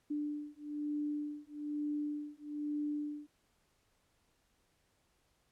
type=beating tone pair; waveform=sine; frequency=295.3 / 296.4 Hz; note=D4 / D4; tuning=+10 / +16 cents; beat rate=1.1 Hz; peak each=-39 / -39 dBFS; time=0.1-3.27 s; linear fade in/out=10 ms; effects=pink hiss -75 dBFS RMS until 5.51 s + low-pass 12000 Hz 12 dB/octave